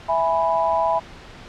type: chord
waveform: sine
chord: E major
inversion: none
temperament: equal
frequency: 659.3 / 830.6 / 987.8 Hz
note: E5 / G#5 / B5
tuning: 0 / 0 / 0 cents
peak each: -21 / -23 / -21 dBFS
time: 0.08-1 s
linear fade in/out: 20 ms
effects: pink hiss -41 dBFS RMS until 1.48 s + low-pass 4000 Hz 12 dB/octave